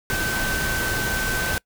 sine tone in noise, 1537 Hz, G6, 35 cents flat, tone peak -25 dBFS, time 0.1-1.58 s, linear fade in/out 0 ms, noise pink, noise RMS -26 dBFS, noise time 0.1-1.58 s, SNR -2 dB, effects noise-tail reverb RT60 0.1 s tail -24 dB re dry

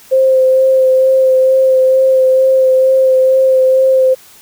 sine tone with vibrato, 523.3 Hz, C5, in tune, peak -6 dBFS, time 0.11-4.15 s, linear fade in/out 20 ms, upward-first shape sine, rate 2.2 Hz, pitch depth 14 cents each way, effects white hiss -41 dBFS RMS until 4.41 s

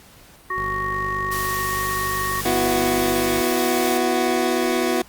harmonic tone, 372 Hz, F#4, 9 cents sharp, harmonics 1 / 3 / 5, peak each -33 / -24 / -27 dBFS, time 0.5-2.41 s, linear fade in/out 5 ms
15% pulse tone, 49.6 Hz, G1, 21 cents sharp, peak -25 dBFS, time 0.56-3.42 s, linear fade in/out 10 ms
white noise, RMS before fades -30 dBFS, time 1.31-3.98 s, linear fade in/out 10 ms
25% pulse chord, B suspended fourth, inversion none, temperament equal with one note detuned, 246.9 / 333.7 / 370 Hz, B3 / E4 / F#4, 0 / +21 / 0 cents, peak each -20 / -20 / -18 dBFS, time 2.45-5.02 s, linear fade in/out 5 ms
effects pink hiss -48 dBFS RMS until 5.08 s + Opus 48 kbps

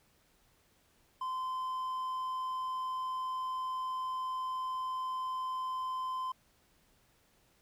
triangle tone, 1031 Hz, C6, 26 cents flat, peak -32 dBFS, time 1.21-6.32 s, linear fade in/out 5 ms, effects pink hiss -69 dBFS RMS until 7.61 s

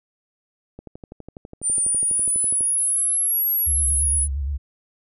click train, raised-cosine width 2 ms, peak -24 dBFS, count 23, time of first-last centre 0.79-2.608 s, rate 12.1 Hz
sine exponential two-way sweep, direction up then down, 9080 to 11560 to 10040 Hz, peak -18 dBFS, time 1.62-4.28 s, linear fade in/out 50 ms, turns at 3.52 s
sine tone with vibrato, 69.9 Hz, C#2, 15 cents sharp, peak -22 dBFS, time 3.66-4.58 s, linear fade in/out 20 ms, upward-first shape square, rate 8.6 Hz, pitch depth 73 cents each way
effects none

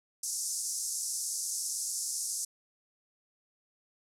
pink band-pass noise, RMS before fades -35 dBFS, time 0.23-2.45 s, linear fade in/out 5 ms, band 5400 to 11000 Hz, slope 48 dB/octave, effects none

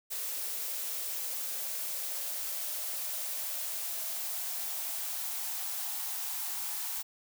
blue noise with high-pass filter sweep, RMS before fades -36 dBFS, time 0.1-7.03 s, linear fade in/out 20 ms, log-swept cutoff 460 to 850 Hz, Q 3.4, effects none

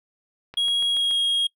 click train, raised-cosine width 0.3 ms, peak -24 dBFS, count 5, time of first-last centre 0.54-1.111 s, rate 7.01 Hz
triangle tone with pitch glide, 3300 to 3270 Hz, G#7 to G#7, -12 to -28 cents, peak -18 dBFS, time 0.57-1.47 s, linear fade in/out 5 ms, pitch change -16 cents, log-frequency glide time 0.91-1.18 s
effects noise-tail reverb RT60 0.1 s tail -25 dB re dry

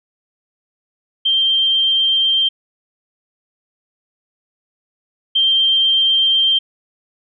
sine tone pair in turn, 3156 / 3156 Hz, G7 / G7, +11 / +11 cents, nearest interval unison, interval 0 cents, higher neither, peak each -12 / -11 dBFS, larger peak second, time 1.25-2.49 / 5.35-6.59 s, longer neither, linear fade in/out 10 ms, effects none

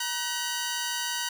10% pulse tone pair together, 951.9 / 1511 Hz, A#5 / F#6, +36 / +36 cents, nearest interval minor sixth, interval 800 cents, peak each -23 dBFS, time 0-1.29 s, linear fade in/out 5 ms, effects none

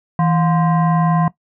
sine tone with frequency modulation, 163.7 Hz, E3, 12 cents flat, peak -12 dBFS, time 0.19-1.28 s, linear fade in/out 2 ms, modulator 875 Hz, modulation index 0.71, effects noise-tail reverb RT60 0.1 s tail -17 dB re dry

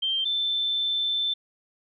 sine tone pair in turn, 3153 / 3539 Hz, G7 / A7, +9 / +9 cents, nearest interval major second, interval 200 cents, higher second, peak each -23 dBFS, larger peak neither, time 0.02-0.25 / 0.25-1.34 s, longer second, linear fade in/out 10 ms, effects none

